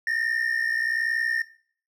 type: tone pair together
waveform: triangle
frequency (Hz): 1794.9 / 1856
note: A6 / A#6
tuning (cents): +34 / -8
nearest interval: minor second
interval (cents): 58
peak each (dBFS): -23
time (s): 0.07-1.42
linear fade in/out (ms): 2
effects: noise-tail reverb RT60 0.5 s tail -19 dB re dry + tanh soft clip ceiling -17 dBFS